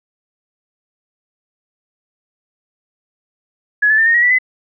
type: tone with pitch steps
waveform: sine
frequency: 1688 / 1739.5 / 1792.5 / 1847.2 / 1903.5 / 1961.5 / 2021 Hz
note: G#6 / A6 / A6 / A#6 / A#6 / B6 / B6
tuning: +28 / -20 / +32 / -16 / +36 / -12 / +39 cents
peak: -9 dBFS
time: 3.82-4.387 s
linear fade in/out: 10 ms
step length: 81 ms
effects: none